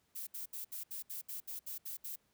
violet noise bursts, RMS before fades -43 dBFS, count 11, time 0.15-2.16 s, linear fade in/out 10 ms, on 120 ms, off 69 ms, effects pink hiss -75 dBFS RMS until 2.33 s + high-pass 60 Hz 12 dB/octave

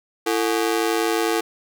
sawtooth ring-modulated tone, 392.4 Hz, G4, 2 cents sharp, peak -12 dBFS, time 0.26-1.41 s, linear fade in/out 10 ms, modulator 55.7 Hz, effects none

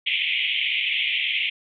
pink band-pass noise, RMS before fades -24 dBFS, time 0.06-1.5 s, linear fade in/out 10 ms, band 2100 to 3400 Hz, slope 96 dB/octave, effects none

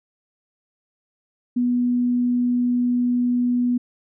sine tone, 244.9 Hz, B3, 14 cents flat, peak -17 dBFS, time 1.56-3.78 s, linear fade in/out 10 ms, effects none

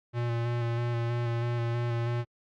square tone with vibrato, 118.4 Hz, A#2, 27 cents sharp, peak -28 dBFS, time 0.13-2.25 s, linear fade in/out 50 ms, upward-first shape square, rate 3.1 Hz, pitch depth 17 cents each way, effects low-pass 3000 Hz 12 dB/octave + Opus 48 kbps

